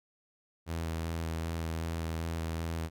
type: tone with vibrato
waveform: sawtooth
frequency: 82 Hz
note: E2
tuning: 9 cents flat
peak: -29 dBFS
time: 0.66-2.9 s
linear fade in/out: 50 ms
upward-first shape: square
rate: 2.6 Hz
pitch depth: 13 cents each way
effects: none